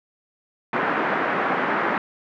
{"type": "band-pass noise", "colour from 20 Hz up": "white", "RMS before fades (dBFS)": -23, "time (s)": [0.73, 1.98], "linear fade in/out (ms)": 2, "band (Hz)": [180, 1700], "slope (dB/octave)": 24, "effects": []}